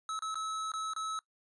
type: tone with dropouts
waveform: square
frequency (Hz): 1295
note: E6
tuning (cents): -31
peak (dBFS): -35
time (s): 0.09-1.19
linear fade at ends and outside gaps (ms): 1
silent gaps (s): 0.191-0.222 / 0.344-0.355 / 0.718-0.737 / 0.935-0.963
effects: noise-tail reverb RT60 0.1 s tail -20 dB re dry + resampled to 22050 Hz